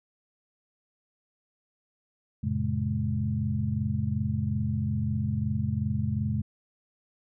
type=tone cluster; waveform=sine; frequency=90.6 / 113 / 136 / 210.9 Hz; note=F#2 / A2 / C#3 / G#3; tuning=-36 / +47 / -33 / +27 cents; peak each=-31 dBFS; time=2.43-6.42 s; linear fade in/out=10 ms; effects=none